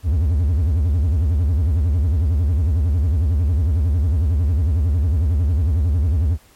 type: tone with vibrato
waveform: triangle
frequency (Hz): 78.9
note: D#2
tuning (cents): +25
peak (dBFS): -12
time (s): 0.03-6.38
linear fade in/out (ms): 50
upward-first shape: sine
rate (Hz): 11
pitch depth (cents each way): 270
effects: pink hiss -52 dBFS RMS until 6.55 s + MP3 64 kbps